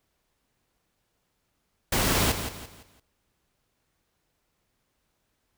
pink noise with echo, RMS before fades -24 dBFS, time 1.92-2.32 s, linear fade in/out 5 ms, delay 170 ms, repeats 4, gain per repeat -9 dB, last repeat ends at 3 s, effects pink hiss -75 dBFS RMS until 5.57 s

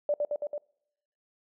sine tone with echo, 587.3 Hz, D5, in tune, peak -23 dBFS, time 0.09-0.14 s, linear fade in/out 2 ms, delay 110 ms, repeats 4, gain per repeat -2 dB, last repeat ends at 0.58 s, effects noise-tail reverb RT60 0.8 s tail -26 dB re dry

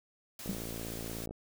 white noise, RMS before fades -45 dBFS, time 0.39-1.26 s, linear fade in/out 2 ms
click train, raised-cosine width 2 ms, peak -28 dBFS, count 49, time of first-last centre 0.46-1.31 s, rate 56.5 Hz
sine tone with exponential decay, 196 Hz, G3, in tune, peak -29 dBFS, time 0.49-0.63 s, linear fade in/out 0 ms, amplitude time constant 30 ms
effects none

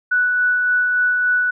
sine tone with tremolo, 1480 Hz, F#6, in tune, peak -13 dBFS, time 0.11-1.51 s, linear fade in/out 10 ms, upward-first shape sine, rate 3.5 Hz, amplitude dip 25%, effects none

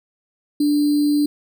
sine tone with sample-and-hold, 293.7 Hz, D4, in tune, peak -14 dBFS, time 0.6-1.26 s, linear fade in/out 5 ms, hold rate 4410 Hz, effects none

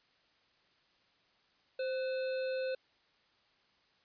harmonic tone with a mistuned harmonic, 521 Hz, C5, 7 cents flat, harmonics 1 / 3 / 5 / 7 / 8, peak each -33 / -46 / -48 / -55 / -51 dBFS, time 1.79-2.75 s, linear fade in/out 5 ms, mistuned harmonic 3, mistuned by -70 cents, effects white hiss -70 dBFS RMS until 4.04 s + resampled to 11025 Hz

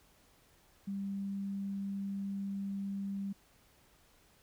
sine tone, 197.5 Hz, G3, 13 cents sharp, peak -35 dBFS, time 0.87-3.33 s, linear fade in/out 10 ms, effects pink hiss -66 dBFS RMS until 4.42 s

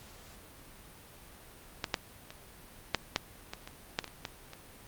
clicks, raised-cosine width 0.2 ms, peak -14 / -10 / -27 / -8 / -9 / -20 / -25 / -11 / -21 / -29 / -18 / -27 dBFS, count 12, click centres 1.842 / 1.942 / 2.305 / 2.947 / 3.161 / 3.535 / 3.675 / 3.989 / 4.043 / 4.078 / 4.252 / 4.534 s, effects pink hiss -53 dBFS RMS until 4.87 s + Opus 48 kbps

